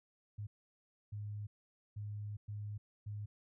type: tone bursts at uneven times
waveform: sine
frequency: 104.1 Hz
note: G#2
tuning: 5 cents sharp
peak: -40 dBFS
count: 5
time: 0.38-0.47 / 1.12-1.47 / 1.96-2.37 / 2.48-2.78 / 3.06-3.26 s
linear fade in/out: 10 ms
effects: none